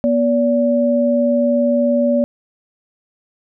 sine tone pair together, 241.8 / 575 Hz, B3 / D5, -36 / -37 cents, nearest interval octave + minor third, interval 1499 cents, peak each -15 dBFS, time 0.04-2.24 s, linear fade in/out 0 ms, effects none

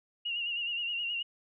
sine tone with vibrato, 2818 Hz, F7, 15 cents sharp, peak -31 dBFS, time 0.25-1.23 s, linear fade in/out 10 ms, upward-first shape sine, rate 9.5 Hz, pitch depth 54 cents each way, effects none

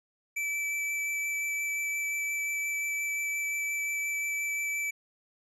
square tone with vibrato, 2315 Hz, D7, 25 cents flat, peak -30 dBFS, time 0.36-4.91 s, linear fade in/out 10 ms, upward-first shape sine, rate 5.7 Hz, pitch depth 8 cents each way, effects low-pass 12000 Hz 12 dB/octave

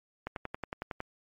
click train, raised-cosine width 0.5 ms, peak -20 dBFS, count 9, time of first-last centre 0.27-1.004 s, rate 10.9 Hz, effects MP3 64 kbps

